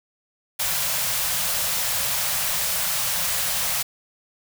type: band-stop noise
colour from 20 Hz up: white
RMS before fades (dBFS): -24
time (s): 0.59-3.83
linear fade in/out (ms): 10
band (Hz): 200 to 490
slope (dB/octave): 96
effects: none